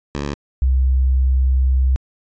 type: tone pair in turn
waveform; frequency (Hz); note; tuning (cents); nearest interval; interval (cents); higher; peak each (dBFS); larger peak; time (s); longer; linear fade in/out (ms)
10% pulse / sine; 71.5 / 64.98; D2 / C2; -46 / -11; major second; 165; first; -14 / -12; second; 0.15-0.34 / 0.62-1.96; second; 0
effects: resampled to 16000 Hz